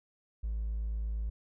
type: tone with hard clipping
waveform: triangle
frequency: 54.3 Hz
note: A1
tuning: 22 cents flat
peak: -31 dBFS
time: 0.43-1.3 s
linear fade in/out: 10 ms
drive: 2 dB
effects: none